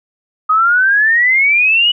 sine exponential sweep, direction up, 1244.5 to 2965 Hz, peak -8 dBFS, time 0.49-1.92 s, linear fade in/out 10 ms, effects none

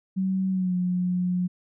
sine tone with pitch glide, 189.5 to 180.11 Hz, F#3 to F#3, +42 to -46 cents, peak -22 dBFS, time 0.16-1.48 s, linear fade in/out 20 ms, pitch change -88 cents, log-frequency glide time 0.5-0.75 s, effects none

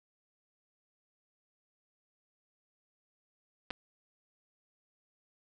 clicks, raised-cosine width 0.3 ms, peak -21 dBFS, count 2, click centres 3.705 / 3.709 s, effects none

